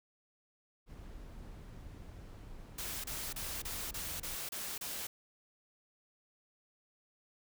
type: noise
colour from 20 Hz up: brown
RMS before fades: -49 dBFS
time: 0.86-4.37 s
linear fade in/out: 50 ms
type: noise bursts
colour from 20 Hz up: white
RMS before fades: -41 dBFS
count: 8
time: 2.78-5.07 s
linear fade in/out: 5 ms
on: 260 ms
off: 30 ms
effects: none